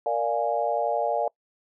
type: chord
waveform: sine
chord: Bb dominant seventh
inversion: none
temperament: equal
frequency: 466.2 / 587.3 / 698.5 / 830.6 Hz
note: Bb4 / D5 / F5 / Ab5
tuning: 0 / 0 / 0 / 0 cents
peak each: -30 / -27 / -27 / -29 dBFS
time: 0.06-1.28 s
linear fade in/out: 2 ms
effects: noise-tail reverb RT60 0.1 s tail -25 dB re dry